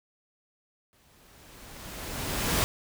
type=noise with exponential growth; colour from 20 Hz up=pink; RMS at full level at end=-24 dBFS; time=0.93-2.64 s; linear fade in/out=0 ms; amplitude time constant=370 ms; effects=none